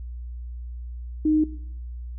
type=tone; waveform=sine; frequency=308.3 Hz; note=D#4; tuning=16 cents flat; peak=-17 dBFS; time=1.25-1.44 s; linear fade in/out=5 ms; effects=noise-tail reverb RT60 0.7 s tail -17 dB re dry + added 60 Hz sine -32 dBFS peak until 2.18 s